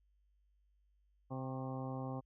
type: harmonic tone with a mistuned harmonic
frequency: 131 Hz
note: C3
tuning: 2 cents sharp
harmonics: 1 / 2 / 3 / 4 / 5 / 6 / 7 / 8 / 9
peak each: -42 / -44 / -53 / -48 / -54 / -49 / -56 / -52 / -62 dBFS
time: 1.3-2.21 s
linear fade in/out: 20 ms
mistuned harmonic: 8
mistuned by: +42 cents
effects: added 50 Hz sine -70 dBFS peak until 2.25 s